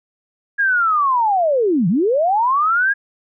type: linear two-way sweep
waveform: sine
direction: down then up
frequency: 1661.2 to 155.56 to 1661.2 Hz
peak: -13 dBFS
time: 0.58-2.94 s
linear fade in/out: 20 ms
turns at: 1.88 s
effects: none